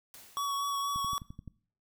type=noise with exponential decay; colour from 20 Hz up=white; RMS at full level=-49 dBFS; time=0.14-1.02 s; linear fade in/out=0 ms; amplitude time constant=190 ms
type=tone with vibrato; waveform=square; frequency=1124 Hz; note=C#6; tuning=24 cents sharp; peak=-31 dBFS; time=0.37-1.18 s; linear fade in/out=0 ms; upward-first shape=triangle; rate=4.2 Hz; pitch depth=18 cents each way
type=click train; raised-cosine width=5 ms; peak=-31 dBFS; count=7; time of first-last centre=0.96-1.477 s; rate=11.6 Hz
effects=noise-tail reverb RT60 0.5 s tail -20 dB re dry